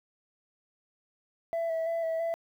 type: tone with vibrato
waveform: sine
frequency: 659.3 Hz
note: E5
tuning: in tune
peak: -25 dBFS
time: 1.53-2.34 s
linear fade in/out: 0 ms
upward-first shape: square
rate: 3 Hz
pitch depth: 20 cents each way
effects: tanh soft clip ceiling -27 dBFS + 10-bit